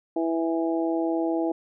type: harmonic tone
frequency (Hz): 164.81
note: E3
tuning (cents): 0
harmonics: 2 / 3 / 4 / 5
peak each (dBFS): -24 / -32 / -30 / -34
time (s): 0.16-1.52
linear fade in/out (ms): 5
effects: none